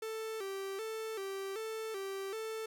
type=tone with vibrato; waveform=45% pulse; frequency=414.9 Hz; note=G#4; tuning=2 cents flat; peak=-38 dBFS; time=0.02-2.66 s; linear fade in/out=5 ms; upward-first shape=square; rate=1.3 Hz; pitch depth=110 cents each way; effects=none